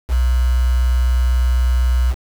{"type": "tone with quantisation", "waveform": "sine", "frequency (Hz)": 62, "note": "B1", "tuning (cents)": 7, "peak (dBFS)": -12, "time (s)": [0.08, 2.15], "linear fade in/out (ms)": 50, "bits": 5, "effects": []}